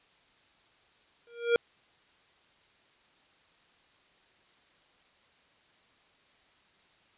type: tone with exponential growth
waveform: square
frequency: 471 Hz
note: A#4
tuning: 18 cents sharp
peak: -19 dBFS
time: 1.27-1.56 s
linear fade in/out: 1 ms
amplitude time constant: 63 ms
effects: white hiss -64 dBFS RMS until 7.17 s + resampled to 8000 Hz